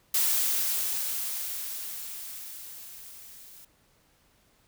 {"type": "noise with level ramp", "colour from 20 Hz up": "blue", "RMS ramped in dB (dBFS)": [-24, -50], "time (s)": [0.14, 3.65], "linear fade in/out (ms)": 5, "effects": ["pink hiss -65 dBFS RMS until 4.67 s"]}